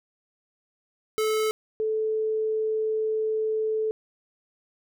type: tone pair in turn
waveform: square / sine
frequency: 434.2 / 436.5 Hz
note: A4 / A4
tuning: -23 / -14 cents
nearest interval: unison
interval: 9 cents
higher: second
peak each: -23 dBFS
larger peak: neither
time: 1.18-1.51 / 1.8-3.91 s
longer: second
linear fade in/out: 0 ms
effects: none